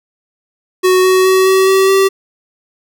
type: tone with pitch steps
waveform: square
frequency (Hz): 370 / 373.4 / 376.9 / 380.4 / 383.9 / 387.5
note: F#4 / F#4 / F#4 / F#4 / G4 / G4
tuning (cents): 0 / +16 / +32 / +48 / -36 / -20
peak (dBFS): -8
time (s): 0.83-2.09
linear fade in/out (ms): 20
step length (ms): 210
effects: none